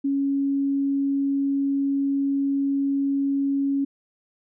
sine tone, 277.2 Hz, C#4, in tune, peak -20 dBFS, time 0.04-3.85 s, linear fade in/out 10 ms, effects none

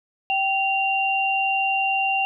sine tone pair together, 777 / 2771 Hz, G5 / F7, -16 / -14 cents, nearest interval octave + minor seventh, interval 2202 cents, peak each -22 dBFS, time 0.3-2.25 s, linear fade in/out 0 ms, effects none

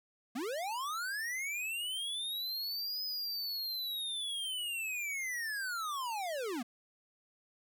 square linear two-way sweep, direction up then down, 217.2 to 5060 to 217.2 Hz, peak -36 dBFS, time 0.35-6.63 s, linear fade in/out 10 ms, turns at 3.03 s, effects none

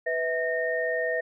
sine tone cluster, 496.4 / 647 / 1838 Hz, B4 / E5 / A#6, +9 / -32 / -25 cents, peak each -29 dBFS, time 0.06-1.21 s, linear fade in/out 10 ms, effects none

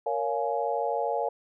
sine chord, Bb minor seventh, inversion none, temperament just, 466.2 / 559.4 / 699.2 / 839.1 Hz, Bb4 / Db5 / F5 / Ab5, 0 / +16 / +2 / +18 cents, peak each -31 dBFS, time 0.06-1.29 s, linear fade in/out 5 ms, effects none

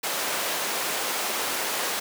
pink high-pass noise, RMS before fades -28 dBFS, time 0.03-2 s, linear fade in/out 10 ms, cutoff 490 Hz, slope 12 dB/octave, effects none

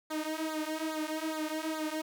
sawtooth tone with flanger, 313.2 Hz, D#4, 11 cents sharp, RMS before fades -35 dBFS, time 0.1-2.02 s, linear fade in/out 10 ms, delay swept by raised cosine 0.35 to 4.05 ms, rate 2.4 Hz, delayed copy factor -0.9, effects none

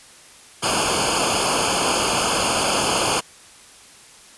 pink noise with comb filter, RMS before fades -20 dBFS, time 0.62-3.21 s, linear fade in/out 20 ms, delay 0.52 ms, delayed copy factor -0.95, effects white hiss -46 dBFS RMS until 4.37 s + resampled to 24000 Hz

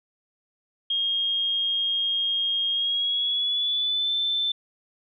sine tone with pitch glide, 3244 to 3538 Hz, G#7 to A7, -41 to +9 cents, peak -22 dBFS, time 0.9-4.52 s, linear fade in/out 5 ms, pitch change +150 cents, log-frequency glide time 2.71-4.12 s, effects none

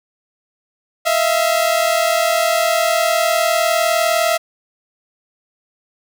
sawtooth tone pair together, 643 / 682.8 Hz, E5 / F5, -43 / -39 cents, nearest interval minor second, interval 104 cents, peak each -13 dBFS, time 1.05-4.38 s, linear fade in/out 20 ms, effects none

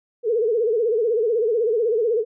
sine tone with vibrato, 452.5 Hz, A4, 48 cents sharp, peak -17 dBFS, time 0.23-2.25 s, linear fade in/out 50 ms, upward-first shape sine, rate 16 Hz, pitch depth 130 cents each way, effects none

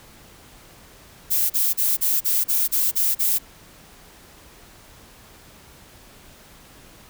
violet noise bursts, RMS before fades -20 dBFS, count 9, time 1.3-3.388 s, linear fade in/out 20 ms, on 200 ms, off 36 ms, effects pink hiss -48 dBFS RMS until 7.09 s

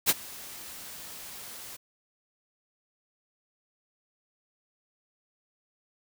white noise with ADSR envelope, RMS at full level -20 dBFS, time 0.06-1.77 s, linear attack 35 ms, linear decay 36 ms, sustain -23 dB, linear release 15 ms, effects none

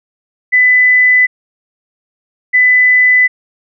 sine tone pair in turn, 2000 / 2000 Hz, B6 / B6, +21 / +21 cents, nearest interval unison, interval 0 cents, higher neither, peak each -5 dBFS, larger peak neither, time 0.52-1.27 / 2.53-3.28 s, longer neither, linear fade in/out 20 ms, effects none

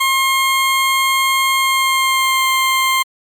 20% pulse tone with pitch glide, 1070 to 1054.7 Hz, C6 to C6, +38 to +14 cents, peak -8 dBFS, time 0-3.03 s, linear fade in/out 10 ms, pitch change -24 cents, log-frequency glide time 1.52-2.49 s, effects Opus 32 kbps

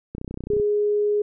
click train, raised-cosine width 3 ms, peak -19 dBFS, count 15, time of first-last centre 0.15-0.599 s, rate 31.2 Hz
sine tone, 415.6 Hz, G#4, 1 cent sharp, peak -18 dBFS, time 0.5-1.22 s, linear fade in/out 5 ms
effects none

